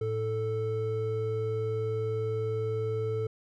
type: tone pair together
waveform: triangle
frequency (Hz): 110 / 440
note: A2 / A4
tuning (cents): 0 / 0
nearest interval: 2 octaves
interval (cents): 2400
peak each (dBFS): -30 / -28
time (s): 0.01-3.27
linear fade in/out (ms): 5
effects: none